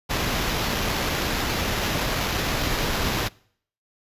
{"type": "noise with sample-and-hold", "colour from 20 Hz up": "pink", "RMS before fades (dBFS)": -25, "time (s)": [0.09, 3.29], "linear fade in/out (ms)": 20, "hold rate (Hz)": 8820, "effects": ["noise-tail reverb RT60 0.6 s tail -24 dB re dry", "resampled to 32000 Hz"]}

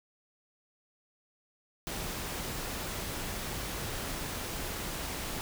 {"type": "noise", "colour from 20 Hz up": "pink", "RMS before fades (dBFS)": -37, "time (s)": [1.87, 5.41], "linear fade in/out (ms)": 0, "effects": []}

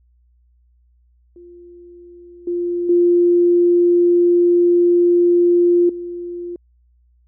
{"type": "tone with level steps", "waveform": "sine", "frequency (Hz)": 349.2, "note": "F4", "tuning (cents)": 0, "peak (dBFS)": [-38, -18, -10, -25], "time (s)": [1.36, 6.56], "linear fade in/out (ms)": 2, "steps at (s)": [2.47, 2.89, 5.89], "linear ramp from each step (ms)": 5, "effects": ["added 60 Hz sine -53 dBFS peak until 7.27 s"]}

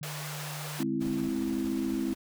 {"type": "tone with pitch glide", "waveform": "sine", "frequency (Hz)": [150.1, 149.15], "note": ["D3", "D3"], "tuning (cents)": [38, 27], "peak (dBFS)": -38, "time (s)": [0.01, 1.28], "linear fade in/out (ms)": 5, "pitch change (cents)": -11, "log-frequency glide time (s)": [0.35, 0.97]}
{"type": "high-pass noise", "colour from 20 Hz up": "pink", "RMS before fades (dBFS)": -40, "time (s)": [0.03, 0.83], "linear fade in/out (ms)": 0, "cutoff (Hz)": 490, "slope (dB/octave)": 24}
{"type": "chord", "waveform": "sine", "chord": "Ab augmented", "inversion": "none", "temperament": "equal", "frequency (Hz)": [207.7, 261.6, 329.6], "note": ["Ab3", "C4", "E4"], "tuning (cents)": [0, 0, 0], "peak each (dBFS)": [-34, -31, -32], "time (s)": [0.79, 2.14], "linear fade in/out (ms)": 10}
{"type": "noise with tremolo", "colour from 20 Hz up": "pink", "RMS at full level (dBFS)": -44, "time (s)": [1, 2.15], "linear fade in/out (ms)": 20, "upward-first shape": "triangle", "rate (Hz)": 17, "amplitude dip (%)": 25}
{"effects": []}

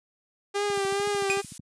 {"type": "tone with vibrato", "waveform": "sawtooth", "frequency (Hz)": 400.4, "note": "G4", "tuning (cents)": 37, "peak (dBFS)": -21, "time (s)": [0.54, 1.42], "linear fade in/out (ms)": 20, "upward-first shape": "triangle", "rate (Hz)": 2.3, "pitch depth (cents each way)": 50}
{"type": "click train", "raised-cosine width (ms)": 5, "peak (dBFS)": -26, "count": 13, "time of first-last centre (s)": [0.7, 1.596], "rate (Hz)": 13.4}
{"type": "noise", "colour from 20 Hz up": "violet", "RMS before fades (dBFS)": -36, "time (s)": [0.74, 1.58], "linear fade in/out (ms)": 2}
{"type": "tone with exponential decay", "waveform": "45% pulse", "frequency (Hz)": 2476, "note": "D#7", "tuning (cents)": -9, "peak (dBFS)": -20, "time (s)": [1.3, 1.46], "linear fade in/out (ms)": 0, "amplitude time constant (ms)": 33}
{"effects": ["high-pass 150 Hz 12 dB/octave", "resampled to 22050 Hz"]}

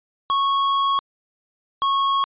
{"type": "tone pair in turn", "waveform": "square", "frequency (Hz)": [1103, 1098.4], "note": ["C#6", "C#6"], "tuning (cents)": [-9, -16], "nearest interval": "unison", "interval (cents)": 7, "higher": "first", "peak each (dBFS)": -18, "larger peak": "neither", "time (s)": [[0.3, 0.99], [1.82, 2.24]], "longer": "first", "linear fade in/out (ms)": 0, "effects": ["resampled to 8000 Hz"]}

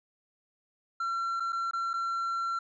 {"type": "tone with dropouts", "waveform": "triangle", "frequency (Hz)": 1360, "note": "F6", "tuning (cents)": -46, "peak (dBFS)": -27, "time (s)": [1, 2.59], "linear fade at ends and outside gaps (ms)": 5, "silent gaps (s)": [[1.399, 1.403], [1.523, 1.528], [1.711, 1.733], [1.933, 1.938]], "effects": ["resampled to 16000 Hz"]}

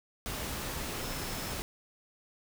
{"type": "tone in noise", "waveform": "sine", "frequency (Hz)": 5270, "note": "E8", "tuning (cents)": -1, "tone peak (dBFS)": -48, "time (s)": [1.01, 1.53], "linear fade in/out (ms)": 0, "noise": "pink", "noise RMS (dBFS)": -37, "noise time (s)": [0.26, 1.62], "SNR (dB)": -14, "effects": []}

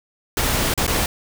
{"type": "noise with dropouts", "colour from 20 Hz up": "pink", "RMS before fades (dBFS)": -20, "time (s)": [0.37, 1.06], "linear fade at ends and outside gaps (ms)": 2, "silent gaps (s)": [[0.739, 0.776], [0.867, 0.877]], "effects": []}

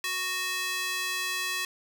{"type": "tone with high-pass filter", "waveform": "square", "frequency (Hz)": 370, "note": "F#4", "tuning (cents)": 0, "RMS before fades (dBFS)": -31, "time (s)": [0.04, 1.65], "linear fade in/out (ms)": 2, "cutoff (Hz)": 2000, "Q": 1.1, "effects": []}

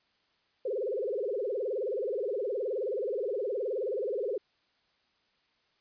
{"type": "tone with vibrato", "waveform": "sine", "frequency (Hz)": 457.4, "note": "A#4", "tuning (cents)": -33, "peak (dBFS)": -29, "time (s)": [0.65, 4.38], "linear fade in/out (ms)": 5, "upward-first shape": "sine", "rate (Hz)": 19, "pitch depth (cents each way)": 280, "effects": ["white hiss -71 dBFS RMS until 5.8 s", "resampled to 11025 Hz"]}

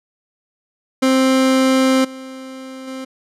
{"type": "tone with level steps", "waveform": "30% pulse", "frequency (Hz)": 262.6, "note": "C4", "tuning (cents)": 6, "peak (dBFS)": [-9, -28, -24], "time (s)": [1.02, 3.05], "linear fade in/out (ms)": 10, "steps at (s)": [2.04, 2.87], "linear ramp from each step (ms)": 10, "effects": ["low-pass 10000 Hz 12 dB/octave"]}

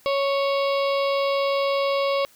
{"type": "harmonic tone", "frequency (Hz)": 554.4, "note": "C#5", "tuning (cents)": 0, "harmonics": [1, 2, 4, 5, 6, 7, 8, 9], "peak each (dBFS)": [-21, -27, -33, -35, -37, -38, -39, -40], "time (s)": [0.06, 2.25], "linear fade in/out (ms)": 0, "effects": ["white hiss -55 dBFS RMS until 2.35 s"]}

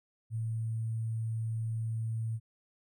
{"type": "tone with sample-and-hold", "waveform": "sine", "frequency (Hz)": 112.4, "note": "A2", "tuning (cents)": 37, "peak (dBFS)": -31, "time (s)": [0.3, 2.4], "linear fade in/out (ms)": 50, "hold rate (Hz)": 8820, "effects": []}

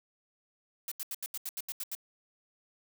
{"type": "noise bursts", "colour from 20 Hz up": "blue", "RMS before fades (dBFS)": -37, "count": 10, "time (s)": [0.88, 1.951], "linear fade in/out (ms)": 2, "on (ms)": 36, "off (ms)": 79, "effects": []}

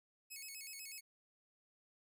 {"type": "tone with vibrato", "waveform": "10% pulse", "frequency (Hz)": 2380, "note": "D7", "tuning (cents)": 22, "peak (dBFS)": -39, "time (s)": [0.3, 1.01], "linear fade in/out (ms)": 20, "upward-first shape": "square", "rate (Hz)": 8.1, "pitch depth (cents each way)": 130, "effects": []}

